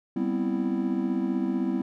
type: chord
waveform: triangle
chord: C major seventh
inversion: second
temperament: equal with one note detuned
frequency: 196 / 245.9 / 261.6 / 329.6 Hz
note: G3 / B3 / C4 / E4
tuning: 0 / -7 / 0 / 0 cents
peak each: -28 dBFS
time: 0.16-1.82 s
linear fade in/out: 5 ms
effects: none